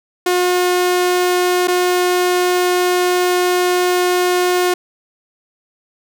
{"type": "tone with dropouts", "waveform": "sawtooth", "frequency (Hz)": 359.7, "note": "F#4", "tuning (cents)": -49, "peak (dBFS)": -9, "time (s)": [0.26, 4.74], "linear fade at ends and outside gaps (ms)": 5, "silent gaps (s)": [1.674, 1.681], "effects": []}